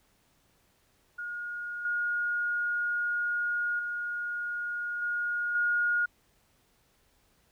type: tone with level steps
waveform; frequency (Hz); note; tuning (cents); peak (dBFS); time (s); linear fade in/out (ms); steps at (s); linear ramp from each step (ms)
sine; 1433; F6; +44; -34 / -27 / -31 / -28 / -24; 1.18-6.06; 10; 1.85 / 3.79 / 5.02 / 5.55; 2
effects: pink hiss -68 dBFS RMS until 7.51 s